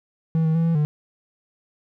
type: tone with pitch steps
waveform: triangle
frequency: 161.9 / 159.3 / 165.1 / 166.1 / 149.8 Hz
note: E3 / D#3 / E3 / E3 / D3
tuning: -31 / +41 / +3 / +13 / +35 cents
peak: -15 dBFS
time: 0.35-0.85 s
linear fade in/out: 0 ms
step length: 100 ms
effects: none